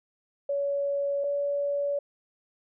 sine tone pair in turn, 564 / 569.9 Hz, C#5 / C#5, +30 / +48 cents, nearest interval unison, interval 18 cents, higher second, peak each -25 dBFS, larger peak neither, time 0.49-1.24 / 1.24-1.99 s, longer neither, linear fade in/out 5 ms, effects none

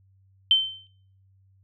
sine tone with exponential decay, 3094 Hz, G7, 23 cents flat, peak -12 dBFS, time 0.51-0.87 s, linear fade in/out 1 ms, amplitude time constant 77 ms, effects noise-tail reverb RT60 0.6 s tail -26 dB re dry + added 96 Hz sine -57 dBFS peak until 1.63 s

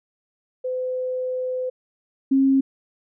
sine tone pair in turn, 509 / 269.6 Hz, C5 / C#4, -48 / -48 cents, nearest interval major seventh, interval 1100 cents, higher first, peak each -23 / -14 dBFS, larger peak second, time 0.64-1.7 / 2.31-2.61 s, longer first, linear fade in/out 10 ms, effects none

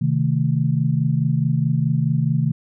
sine chord, A diminished, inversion first, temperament equal, 130.81 / 155.56 / 220 Hz, C3 / Eb3 / A3, 0 / 0 / 0 cents, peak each -20 / -19 / -25 dBFS, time 0.01-2.52 s, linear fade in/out 10 ms, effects none

